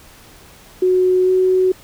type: tone with pitch glide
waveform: sine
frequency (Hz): 368.1 to 371.9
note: F#4 to F#4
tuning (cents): -9 to +9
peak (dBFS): -11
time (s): 0.82-1.72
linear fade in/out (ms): 5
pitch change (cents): +18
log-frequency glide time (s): 1.24-1.3
effects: pink hiss -44 dBFS RMS until 1.83 s